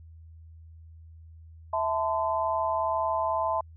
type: tone cluster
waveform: sine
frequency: 656 / 882 / 1024 Hz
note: E5 / A5 / C6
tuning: -9 / +4 / -38 cents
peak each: -29 dBFS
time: 1.73-3.61 s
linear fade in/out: 5 ms
effects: added 81 Hz sine -46 dBFS peak until 3.76 s